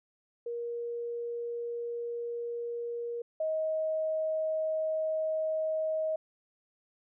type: tone pair in turn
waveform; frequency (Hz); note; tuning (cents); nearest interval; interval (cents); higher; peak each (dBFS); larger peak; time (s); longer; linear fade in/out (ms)
sine; 472.5 / 630.7; A#4 / D#5; +23 / +23; perfect fourth; 500; second; -33 / -28; second; 0.46-3.22 / 3.4-6.16; neither; 5
effects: none